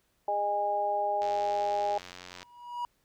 harmonic tone, 204.6 Hz, G#3, 26 cents flat, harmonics 2 / 3 / 4, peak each -38 / -31 / -28 dBFS, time 0.28-1.98 s, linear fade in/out 2 ms
click train, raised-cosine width 0.2 ms, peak -26 dBFS, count 110, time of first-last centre 1.22-2.43 s, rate 90.1 Hz
triangle tone with exponential growth, 965 Hz, B5, 40 cents flat, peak -27 dBFS, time 2.29-2.85 s, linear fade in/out 1 ms, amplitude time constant 120 ms
effects pink hiss -72 dBFS RMS until 3.04 s

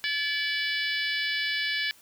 harmonic tone with a mistuned harmonic, 575 Hz, D5, 37 cents flat, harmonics 3 / 4 / 5 / 6 / 7 / 8 / 9, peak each -30 / -32 / -34 / -36 / -37 / -38 / -39 dBFS, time 0.04-1.91 s, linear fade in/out 0 ms, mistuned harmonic 5, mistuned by +50 cents, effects white hiss -56 dBFS RMS until 2.01 s

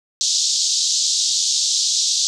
white band-pass noise, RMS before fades -19 dBFS, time 0.21-2.27 s, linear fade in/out 0 ms, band 3600 to 7100 Hz, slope 48 dB/octave, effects none

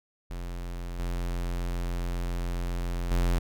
square tone with level steps, 43.65 Hz, F1, in tune, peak -34 / -29 / -23 dBFS, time 0.3-3.39 s, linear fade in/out 10 ms, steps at 0.99 / 3.11 s, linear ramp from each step 2 ms, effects none

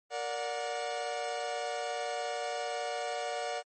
40% pulse chord, Bb augmented, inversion none, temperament just, 466.2 / 582.7 / 728.4 Hz, Bb4 / D5 / F#5, 0 / -14 / -27 cents, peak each -39 / -37 / -35 dBFS, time 0.1-3.63 s, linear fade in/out 50 ms, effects MP3 32 kbps

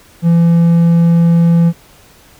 triangle tone, 168.7 Hz, E3, 40 cents sharp, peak -4 dBFS, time 0.22-1.73 s, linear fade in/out 50 ms, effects pink hiss -44 dBFS RMS until 2.39 s

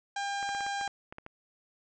harmonic tone, 801 Hz, G5, 37 cents sharp, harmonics 1 / 2 / 3 / 4 / 5 / 6 / 7 / 8 / 9 / 10, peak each -33 / -37 / -46 / -45 / -46 / -52 / -49 / -51 / -51 / -56 dBFS, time 0.16-0.88 s, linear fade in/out 5 ms
clicks, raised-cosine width 0.5 ms, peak -28 dBFS, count 10, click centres 0.428 / 0.491 / 0.549 / 0.607 / 0.665 / 0.812 / 0.877 / 1.125 / 1.184 / 1.264 s
effects none

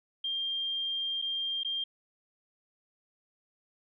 sine tone with dropouts, 3194 Hz, G7, 32 cents sharp, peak -30 dBFS, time 0.24-1.84 s, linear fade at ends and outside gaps 5 ms, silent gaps 1.217-1.222 / 1.634-1.647 s, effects none

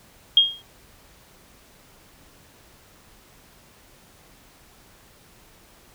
sine tone with exponential decay, 3246 Hz, G#7, 40 cents flat, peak -8 dBFS, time 0.37-0.62 s, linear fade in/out 2 ms, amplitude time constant 53 ms, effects pink hiss -53 dBFS RMS until 5.94 s

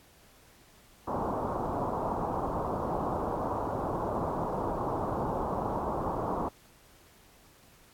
white low-pass noise, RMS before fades -32 dBFS, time 1.07-6.49 s, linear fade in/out 10 ms, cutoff 1100 Hz, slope 48 dB/octave, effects pink hiss -59 dBFS RMS until 7.93 s + AAC 64 kbps

